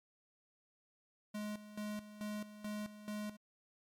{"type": "tone with tremolo", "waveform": "square", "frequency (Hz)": 210, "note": "G#3", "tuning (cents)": 19, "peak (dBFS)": -40, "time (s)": [1.34, 3.37], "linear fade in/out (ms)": 10, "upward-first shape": "square", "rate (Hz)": 2.3, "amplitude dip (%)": 75, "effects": ["MP3 96 kbps"]}